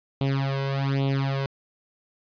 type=tone with flanger; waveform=sawtooth; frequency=136.9 Hz; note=C#3; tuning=21 cents flat; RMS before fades=-25 dBFS; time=0.21-1.46 s; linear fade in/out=0 ms; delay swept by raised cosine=0.29 to 1.99 ms; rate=1.2 Hz; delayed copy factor=+0.95; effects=resampled to 11025 Hz + 9-bit